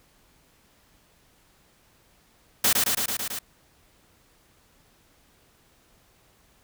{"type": "noise with echo", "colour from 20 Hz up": "white", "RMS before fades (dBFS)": -20, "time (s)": [2.64, 2.73], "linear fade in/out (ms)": 5, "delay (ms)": 110, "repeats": 6, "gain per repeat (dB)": -2, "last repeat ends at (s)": 3.39, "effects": ["pink hiss -61 dBFS RMS until 6.63 s"]}